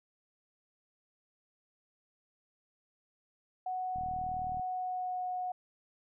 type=tone with pitch glide; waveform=sine; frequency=740 to 731.1 Hz; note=F#5 to F#5; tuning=0 to -21 cents; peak=-33 dBFS; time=3.66-5.52 s; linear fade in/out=5 ms; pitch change=-21 cents; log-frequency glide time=4.53-5.25 s
type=click train; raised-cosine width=5 ms; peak=-35 dBFS; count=26; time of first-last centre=3.96-4.596 s; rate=39.3 Hz
effects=none